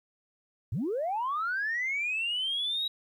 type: linear sweep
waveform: sine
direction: up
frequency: 83.9 to 3861 Hz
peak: -27 dBFS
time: 0.72-2.88 s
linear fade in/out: 5 ms
effects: tanh soft clip ceiling -24 dBFS + 11-bit